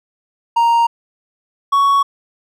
triangle tone pair in turn, 932.3 / 1115.8 Hz, A#5 / C#6, 0 / +11 cents, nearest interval minor third, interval 311 cents, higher second, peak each -8 dBFS, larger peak neither, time 0.56-0.87 / 1.72-2.03 s, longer neither, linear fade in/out 10 ms, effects none

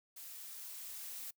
blue noise with level ramp, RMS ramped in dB -50 to -45 dBFS, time 0.16-1.31 s, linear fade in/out 10 ms, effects noise-tail reverb RT60 0.1 s tail -24 dB re dry

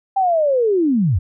sine linear sweep, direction down, 794 to 73.42 Hz, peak -13 dBFS, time 0.16-1.19 s, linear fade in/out 10 ms, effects none

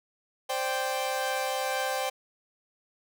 sawtooth chord, C suspended second, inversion none, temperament equal, 523.3 / 587.3 / 784 Hz, C5 / D5 / G5, 0 / 0 / 0 cents, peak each -28 / -32 / -27 dBFS, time 0.49-2.1 s, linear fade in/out 10 ms, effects none

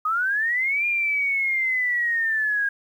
sine linear two-way sweep, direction up then down, 1226 to 2417 to 1620 Hz, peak -20 dBFS, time 0.05-2.69 s, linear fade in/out 5 ms, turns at 0.86 s, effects 9-bit

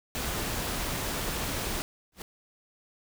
pink noise, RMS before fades -32 dBFS, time 0.15-1.82 s, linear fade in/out 0 ms
pink noise with exponential growth, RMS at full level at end -35 dBFS, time 2.12-2.22 s, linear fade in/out 2 ms, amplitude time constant 20 ms
effects none

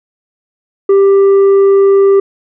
sine tone with tanh clipping, 393.8 Hz, G4, 8 cents sharp, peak -5 dBFS, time 0.89-2.2 s, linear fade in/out 5 ms, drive 4 dB, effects none

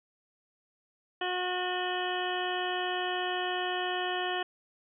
harmonic tone with a mistuned harmonic, 362.8 Hz, F#4, 34 cents flat, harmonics 1 / 2 / 3 / 4 / 5 / 7 / 8 / 9, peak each -35 / -34 / -40 / -41 / -37 / -43 / -38 / -44 dBFS, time 1.21-4.43 s, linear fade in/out 5 ms, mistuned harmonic 8, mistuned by +45 cents, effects none

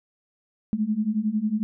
sine beating tone pair, 207.7 / 218.7 Hz, G#3 / A3, 0 / -10 cents, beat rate 11 Hz, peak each -26 / -24 dBFS, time 0.73-1.63 s, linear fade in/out 0 ms, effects none

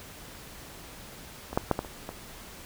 clicks, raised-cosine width 1 ms, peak -22 / -9 / -8 / -14 / -25 / -21 dBFS, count 6, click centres 1.53 / 1.575 / 1.713 / 1.791 / 1.848 / 2.091 s, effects pink hiss -46 dBFS RMS until 2.65 s

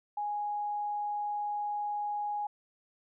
sine tone, 829 Hz, G#5, 3 cents flat, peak -31 dBFS, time 0.17-2.47 s, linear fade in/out 5 ms, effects none

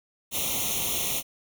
white noise with comb filter, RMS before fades -28 dBFS, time 0.31-1.23 s, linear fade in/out 50 ms, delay 0.31 ms, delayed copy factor +0.95, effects none

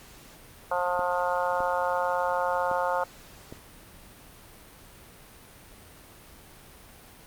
harmonic tone, 178.2 Hz, F3, 35 cents sharp, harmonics 3 / 4 / 5 / 6 / 7 / 8, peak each -29 / -32 / -29 / -34 / -34 / -35 dBFS, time 0.71-3.04 s, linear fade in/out 5 ms
clicks, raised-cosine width 2 ms, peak -26 dBFS, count 4, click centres 0.993 / 1.605 / 2.714 / 3.525 s
effects pink hiss -50 dBFS RMS until 7.26 s + Opus 48 kbps

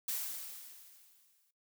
blue noise with exponential decay, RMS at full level -35 dBFS, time 0.08-1.51 s, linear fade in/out 5 ms, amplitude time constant 310 ms, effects noise-tail reverb RT60 0.2 s tail -20 dB re dry

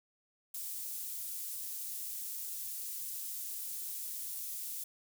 pink high-pass noise, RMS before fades -41 dBFS, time 0.54-4.84 s, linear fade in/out 5 ms, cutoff 11000 Hz, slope 12 dB/octave, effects none

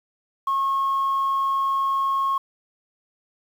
sine tone, 1088 Hz, C#6, 33 cents flat, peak -18 dBFS, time 0.47-2.38 s, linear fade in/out 5 ms, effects tanh soft clip ceiling -17 dBFS + 8-bit

